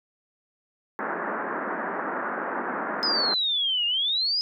white band-pass noise, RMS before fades -30 dBFS, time 0.99-3.34 s, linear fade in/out 0 ms, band 190 to 1700 Hz, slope 48 dB/octave
sine exponential two-way sweep, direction down then up, 5090 to 2794 to 5090 Hz, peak -22 dBFS, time 3.03-4.41 s, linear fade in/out 0 ms, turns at 3.86 s
effects none

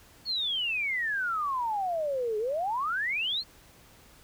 sine exponential two-way sweep, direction down then up, 4435 to 415.3 to 4435 Hz, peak -27 dBFS, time 0.25-3.44 s, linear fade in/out 50 ms, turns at 2.38 s, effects pink hiss -56 dBFS RMS until 4.23 s

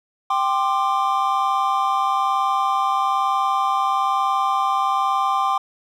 triangle chord, G suspended fourth, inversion none, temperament equal with one note detuned, 784 / 1046.5 / 1187.6 Hz, G5 / C6 / D6, 0 / 0 / +19 cents, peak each -20 dBFS, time 0.3-5.58 s, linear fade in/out 5 ms, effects none

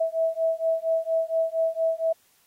sine beating tone pair, 650 / 654.3 Hz, E5 / E5, -24 / -13 cents, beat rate 4.3 Hz, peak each -25 dBFS, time 0-2.13 s, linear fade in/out 10 ms, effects white hiss -63 dBFS RMS until 2.46 s + AAC 48 kbps

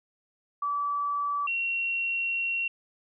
sine tone pair in turn, 1153 / 2736 Hz, D6 / F7, -32 / -36 cents, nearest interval octave + minor third, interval 1496 cents, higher second, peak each -26 dBFS, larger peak neither, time 0.62-1.47 / 1.47-2.68 s, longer second, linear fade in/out 5 ms, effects none

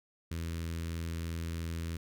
sawtooth tone with notch filter, 83 Hz, E2, 12 cents sharp, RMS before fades -37 dBFS, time 0.31-1.97 s, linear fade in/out 5 ms, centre 750 Hz, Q 0.65, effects none

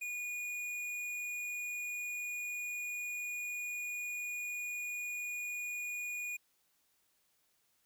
sine tone with tanh clipping, 2449 Hz, D#7, 28 cents flat, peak -39 dBFS, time 0.01-6.37 s, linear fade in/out 10 ms, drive 14 dB, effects white hiss -75 dBFS RMS until 7.85 s

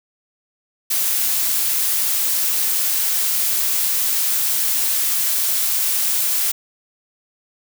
blue noise, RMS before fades -19 dBFS, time 0.9-6.52 s, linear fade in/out 10 ms, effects none

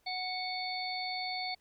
harmonic tone with a mistuned harmonic, 740 Hz, F#5, in tune, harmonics 1 / 3 / 5 / 6, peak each -38 / -40 / -46 / -38 dBFS, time 0.06-1.55 s, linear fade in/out 10 ms, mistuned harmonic 5, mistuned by -52 cents, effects pink hiss -72 dBFS RMS until 1.6 s

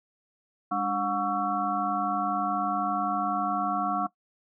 sine tone cluster, 202.1 / 294.1 / 723 / 1122 / 1334 Hz, G#3 / D4 / F#5 / C#6 / E6, -47 / +3 / -40 / +21 / +20 cents, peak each -35 / -34 / -29 / -30 / -32 dBFS, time 0.71-4.07 s, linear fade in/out 10 ms, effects noise-tail reverb RT60 0.1 s tail -18 dB re dry

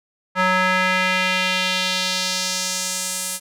square tone with band-pass filter sweep, 185 Hz, F#3, in tune, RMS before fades -21 dBFS, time 0.35-3.4 s, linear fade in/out 50 ms, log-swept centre 1400 to 9700 Hz, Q 1.6, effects none

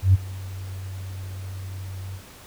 sine tone with ADSR envelope, 94.8 Hz, F#2, 43 cents sharp, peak -9 dBFS, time 0.02-2.22 s, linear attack 120 ms, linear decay 24 ms, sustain -22 dB, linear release 73 ms, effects tanh soft clip ceiling -6 dBFS + pink hiss -46 dBFS RMS until 2.46 s

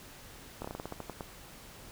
slowing click train, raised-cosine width 1 ms, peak -24 dBFS, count 11, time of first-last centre 0.62-1.208 s, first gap 25 ms, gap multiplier 1.18, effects pink hiss -51 dBFS RMS until 1.91 s

